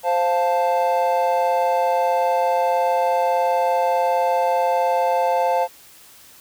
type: chord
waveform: triangle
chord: F major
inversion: second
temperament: equal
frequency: 523.3 / 698.5 / 880 Hz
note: C5 / F5 / A5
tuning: 0 / 0 / 0 cents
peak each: -19 dBFS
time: 0.03-5.68 s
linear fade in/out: 50 ms
effects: white hiss -47 dBFS RMS until 6.4 s